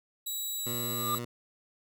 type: tone with pitch glide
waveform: 5% pulse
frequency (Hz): 3890 to 3924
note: B7 to B7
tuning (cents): -27 to -12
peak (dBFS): -26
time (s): 0.26-1.19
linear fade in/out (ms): 10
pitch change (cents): +15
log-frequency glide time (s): 0.53-0.86
type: tone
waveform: 15% pulse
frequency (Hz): 120.2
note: B2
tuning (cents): -46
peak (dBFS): -29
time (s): 0.66-1.25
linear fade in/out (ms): 5
type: tone with exponential growth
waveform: triangle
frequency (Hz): 1201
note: D6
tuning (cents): +38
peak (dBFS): -24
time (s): 0.69-1.15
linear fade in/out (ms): 2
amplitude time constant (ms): 100
effects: none